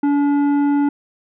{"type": "tone with tanh clipping", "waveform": "sine", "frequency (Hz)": 286.4, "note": "D4", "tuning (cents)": -43, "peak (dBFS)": -15, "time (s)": [0.03, 0.89], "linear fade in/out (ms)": 5, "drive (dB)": 10, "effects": []}